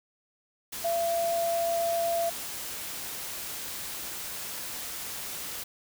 sine tone in noise, 677 Hz, E5, 46 cents sharp, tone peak -25 dBFS, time 0.84-2.3 s, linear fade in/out 10 ms, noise white, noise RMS -37 dBFS, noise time 0.72-5.64 s, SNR +9 dB, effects none

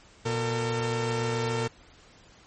sawtooth tone pair together, 120.1 / 453.1 Hz, B2 / A#4, -48 / -49 cents, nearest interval octave + major seventh, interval 2299 cents, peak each -25 dBFS, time 0.25-1.68 s, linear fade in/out 10 ms, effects pink hiss -55 dBFS RMS until 2.46 s + MP3 32 kbps

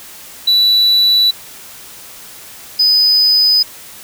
sine tone pair in turn, 3951 / 5000 Hz, B7 / D#8, 0 / +8 cents, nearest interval major third, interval 408 cents, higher second, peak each -5 dBFS, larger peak neither, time 0.47-1.31 / 2.79-3.63 s, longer neither, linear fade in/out 10 ms, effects tanh soft clip ceiling -7 dBFS + white hiss -35 dBFS RMS until 4.03 s

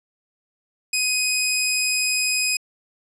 15% pulse tone, 2508 Hz, D#7, 13 cents sharp, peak -12 dBFS, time 0.93-2.57 s, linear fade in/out 5 ms, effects low-pass 12000 Hz 12 dB/octave

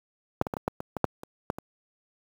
clicks, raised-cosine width 1 ms, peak -7 / -16 / -15 / -17 / -11 / -19 / -16 / -6 / -26 / -12 / -22 dBFS, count 11, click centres 0.414 / 0.468 / 0.538 / 0.568 / 0.679 / 0.804 / 0.967 / 1.043 / 1.234 / 1.501 / 1.585 s, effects high-pass 80 Hz 12 dB/octave + 7-bit

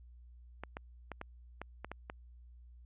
clicks, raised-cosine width 0.5 ms, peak -26 dBFS, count 8, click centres 0.636 / 0.769 / 1.117 / 1.214 / 1.616 / 1.846 / 1.916 / 2.099 s, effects added 60 Hz sine -53 dBFS peak until 2.85 s + resampled to 8000 Hz

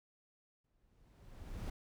brown noise with exponential growth, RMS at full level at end -40 dBFS, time 0.64-1.7 s, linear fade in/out 5 ms, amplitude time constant 230 ms, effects none

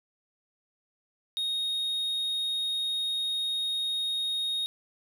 triangle tone, 3729 Hz, A#7, in tune, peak -26 dBFS, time 1.37-4.66 s, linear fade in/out 0 ms, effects none

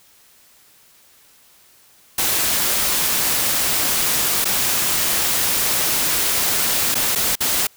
white noise with dropouts, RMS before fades -19 dBFS, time 2.18-7.67 s, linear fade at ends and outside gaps 5 ms, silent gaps 4.445-4.453 / 6.945-6.952 / 7.152-7.157 / 7.355-7.405 s, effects white hiss -52 dBFS RMS until 7.76 s

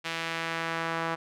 sawtooth tone with band-pass filter sweep, 164.81 Hz, E3, in tune, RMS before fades -32 dBFS, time 0.04-1.16 s, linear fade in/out 20 ms, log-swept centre 2700 to 1200 Hz, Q 1.1, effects none

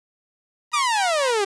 sawtooth tone with tremolo, 955 Hz, A#5, 42 cents sharp, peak -24 dBFS, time 0.71-1.36 s, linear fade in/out 50 ms, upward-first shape sine, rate 4 Hz, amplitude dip 85%
sawtooth exponential sweep, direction down, 1244.5 to 384.9 Hz, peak -15 dBFS, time 0.73-1.45 s, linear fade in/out 10 ms
effects resampled to 22050 Hz + 8-bit

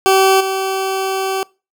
20% pulse tone with level steps, 383.7 Hz, G4, 37 cents flat, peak -4 / -12 dBFS, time 0.06-1.43 s, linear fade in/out 0 ms, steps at 0.4 s, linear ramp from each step 10 ms, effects noise-tail reverb RT60 0.3 s tail -24 dB re dry

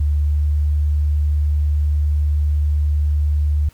sine tone with pitch glide, 73.7 to 74.17 Hz, D2 to D2, +7 to +18 cents, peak -14 dBFS, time 0-3.69 s, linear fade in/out 5 ms, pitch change +11 cents, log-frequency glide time 0.2-0.44 s, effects pink hiss -52 dBFS RMS until 3.73 s

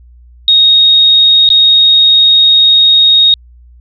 sine tone with dropouts, 3738 Hz, A#7, 4 cents sharp, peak -3 dBFS, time 0.48-3.34 s, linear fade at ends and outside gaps 1 ms, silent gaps 1.49-1.502 s, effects added 60 Hz sine -36 dBFS peak until 3.8 s

